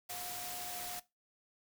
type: tone in noise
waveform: sine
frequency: 716 Hz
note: F5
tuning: 43 cents sharp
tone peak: -48 dBFS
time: 0.09-1 s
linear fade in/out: 10 ms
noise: white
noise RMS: -43 dBFS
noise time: 0.09-1 s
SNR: -8 dB
effects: noise-tail reverb RT60 0.2 s tail -17 dB re dry